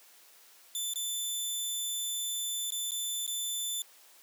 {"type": "tone with dropouts", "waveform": "15% pulse", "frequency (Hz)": 3520, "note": "A7", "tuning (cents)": 0, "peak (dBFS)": -25, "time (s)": [0.75, 3.82], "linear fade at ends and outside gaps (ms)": 1, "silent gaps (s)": [[0.936, 0.958], [2.705, 2.721], [2.909, 2.918], [3.265, 3.277]], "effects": ["white hiss -58 dBFS RMS until 4.22 s", "high-pass 400 Hz 12 dB/octave"]}